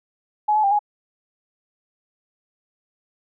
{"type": "tone with pitch steps", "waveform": "sine", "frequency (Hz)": [844, 857, 794, 832], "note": ["G#5", "A5", "G5", "G#5"], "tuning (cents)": [28, -46, 22, 3], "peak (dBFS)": -15, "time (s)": [0.48, 0.792], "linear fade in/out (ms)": 10, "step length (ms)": 78, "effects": []}